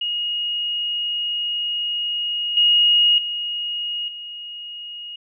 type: tone with level steps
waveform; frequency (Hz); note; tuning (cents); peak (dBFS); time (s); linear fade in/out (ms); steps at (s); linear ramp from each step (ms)
sine; 2874; F7; +49; -21 / -12 / -23 / -31; 0.01-5.16; 5; 2.57 / 3.18 / 4.08; 2
effects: none